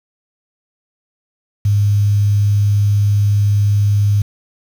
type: tone with quantisation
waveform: sine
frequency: 102.4 Hz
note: G#2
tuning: 24 cents flat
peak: -10 dBFS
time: 1.65-4.22 s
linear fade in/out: 5 ms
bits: 6
effects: none